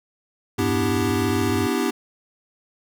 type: tone with vibrato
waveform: sine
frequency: 99.8 Hz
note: G2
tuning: 32 cents sharp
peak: -25 dBFS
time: 0.58-1.67 s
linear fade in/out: 10 ms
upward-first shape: sine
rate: 15 Hz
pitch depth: 170 cents each way
type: chord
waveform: square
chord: E minor seventh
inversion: second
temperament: equal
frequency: 246.9 / 293.7 / 329.6 / 392 Hz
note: B3 / D4 / E4 / G4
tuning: 0 / 0 / 0 / 0 cents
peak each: -26 / -27 / -28 / -26 dBFS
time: 0.58-1.91 s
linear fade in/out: 10 ms
effects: none